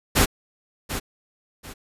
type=noise with echo; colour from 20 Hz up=pink; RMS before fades=-17 dBFS; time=0.15-0.26 s; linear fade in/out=20 ms; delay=740 ms; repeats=2; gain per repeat=-11 dB; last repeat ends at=1.74 s; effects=resampled to 32000 Hz